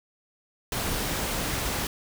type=noise; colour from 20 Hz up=pink; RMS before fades=-29 dBFS; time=0.72-1.87 s; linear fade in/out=2 ms; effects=none